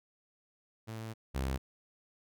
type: tone pair in turn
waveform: sawtooth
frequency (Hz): 111.4 / 66.24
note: A2 / C2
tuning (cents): +22 / +22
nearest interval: major sixth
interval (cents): 900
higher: first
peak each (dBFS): -36 / -28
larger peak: second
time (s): 0.87-1.14 / 1.34-1.58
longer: first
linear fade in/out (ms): 20
effects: none